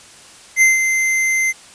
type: tone with ADSR envelope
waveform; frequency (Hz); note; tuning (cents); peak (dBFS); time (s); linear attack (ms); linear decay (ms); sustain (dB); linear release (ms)
square; 2076; C7; -14; -8; 0.56-1.53; 56; 160; -7; 31
effects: white hiss -42 dBFS RMS until 1.74 s + resampled to 22050 Hz